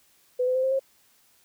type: tone with pitch steps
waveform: sine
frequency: 500 / 509 / 518.2 / 527.6 / 537.1 Hz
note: B4 / C5 / C5 / C5 / C5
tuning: +21 / -48 / -17 / +14 / +45 cents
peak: -21 dBFS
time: 0.39-0.795 s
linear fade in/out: 10 ms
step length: 81 ms
effects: white hiss -62 dBFS RMS until 1.44 s